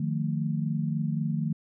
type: tone cluster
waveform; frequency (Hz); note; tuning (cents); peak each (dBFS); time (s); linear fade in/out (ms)
sine; 153.5 / 177.3 / 222.6; D#3 / F3 / A3; -23 / +26 / +20; -28 / -32 / -31; 0-1.53; 5
effects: none